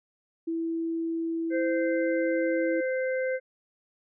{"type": "tone", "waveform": "sine", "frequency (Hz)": 329.6, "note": "E4", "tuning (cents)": 0, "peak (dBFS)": -27, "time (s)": [0.47, 2.81], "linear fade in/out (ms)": 10}
{"type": "harmonic tone", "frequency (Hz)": 518, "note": "C5", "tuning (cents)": -17, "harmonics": [1, 3, 4], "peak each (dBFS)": [-26, -36, -38], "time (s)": [1.5, 3.4], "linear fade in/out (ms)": 50}
{"effects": []}